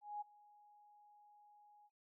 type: tone with ADSR envelope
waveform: sine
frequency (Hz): 830.6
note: G#5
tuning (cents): 0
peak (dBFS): -40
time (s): 0.01-1.9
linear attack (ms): 200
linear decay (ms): 18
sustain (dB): -23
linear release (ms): 45
effects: noise-tail reverb RT60 0.2 s tail -17 dB re dry